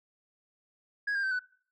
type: tone with pitch steps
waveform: sine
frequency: 1658 / 1601.5 / 1547 / 1494.3 Hz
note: G#6 / G6 / G6 / F#6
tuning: -3 / +37 / -23 / +17 cents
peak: -25 dBFS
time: 1.07-1.394 s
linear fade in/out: 10 ms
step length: 81 ms
effects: noise-tail reverb RT60 0.5 s tail -24 dB re dry + tanh soft clip ceiling -27 dBFS